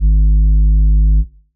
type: tone with tanh clipping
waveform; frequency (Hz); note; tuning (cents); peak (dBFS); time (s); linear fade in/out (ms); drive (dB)
sine; 51.6; G#1; -10; -7; 0-1.25; 50; 6
effects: noise-tail reverb RT60 0.5 s tail -20 dB re dry